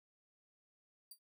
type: tone with exponential decay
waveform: 5% pulse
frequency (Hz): 4708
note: D8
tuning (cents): +3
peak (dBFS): -40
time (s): 1.11-1.19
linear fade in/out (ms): 5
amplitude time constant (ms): 17
effects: none